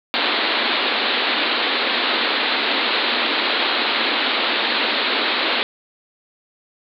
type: band-pass noise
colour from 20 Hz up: white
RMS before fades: -20 dBFS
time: 0.14-5.63 s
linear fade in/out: 0 ms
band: 220 to 4300 Hz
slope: 96 dB/octave
effects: none